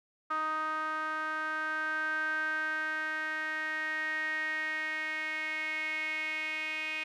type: tone with band-pass filter sweep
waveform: sawtooth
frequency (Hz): 311.8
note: D#4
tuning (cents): +4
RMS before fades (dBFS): -34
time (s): 0.3-7.04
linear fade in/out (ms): 10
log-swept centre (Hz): 1300 to 2400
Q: 8.1
effects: none